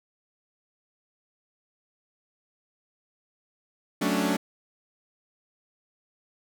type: chord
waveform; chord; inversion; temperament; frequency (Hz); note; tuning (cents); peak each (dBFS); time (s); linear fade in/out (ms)
sawtooth; D major seventh; first; equal; 185 / 220 / 277.2 / 293.7; F#3 / A3 / C#4 / D4; 0 / 0 / 0 / 0; -25; 4.01-4.37; 10
effects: none